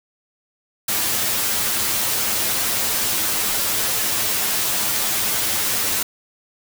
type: noise with comb filter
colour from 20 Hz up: white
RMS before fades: -21 dBFS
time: 0.88-6.03 s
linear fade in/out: 5 ms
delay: 9.3 ms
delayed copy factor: +0.65
effects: none